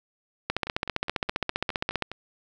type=two click trains; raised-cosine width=0.3 ms; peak=-19 / -9 dBFS; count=8 / 24; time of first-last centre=0.67-2.116 / 0.5-2.023 s; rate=4.84 / 15.1 Hz; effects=none